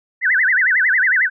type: tone with vibrato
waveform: sine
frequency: 1747 Hz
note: A6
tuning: 13 cents flat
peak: -12 dBFS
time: 0.21-1.3 s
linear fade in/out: 50 ms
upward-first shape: sine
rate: 11 Hz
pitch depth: 280 cents each way
effects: none